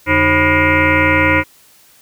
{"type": "tone with frequency modulation", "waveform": "sine", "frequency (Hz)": 1208, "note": "D6", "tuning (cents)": 48, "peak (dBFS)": -9, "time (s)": [0.06, 1.44], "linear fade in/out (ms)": 50, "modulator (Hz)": 225, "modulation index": 5.2, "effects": ["white hiss -48 dBFS RMS until 2.01 s"]}